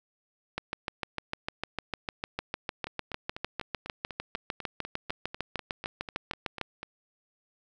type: two click trains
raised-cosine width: 0.3 ms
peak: -15 / -22 dBFS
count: 41 / 17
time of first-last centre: 0.58-6.613 / 2.87-6.83 s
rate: 6.63 / 4.04 Hz
effects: none